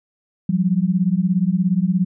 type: beating tone pair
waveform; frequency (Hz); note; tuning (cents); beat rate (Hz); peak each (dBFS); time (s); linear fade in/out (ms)
sine; 174.61 / 191.61; F3 / G3; 0 / -39; 17; -18; 0.49-2.05; 5
effects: none